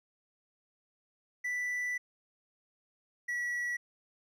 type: tone pair in turn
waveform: triangle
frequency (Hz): 1975.5 / 1937.1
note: B6 / B6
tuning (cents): 0 / -34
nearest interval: unison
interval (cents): 34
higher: first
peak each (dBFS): -30 / -30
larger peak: neither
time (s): 1.44-1.98 / 3.28-3.77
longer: first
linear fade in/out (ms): 10
effects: none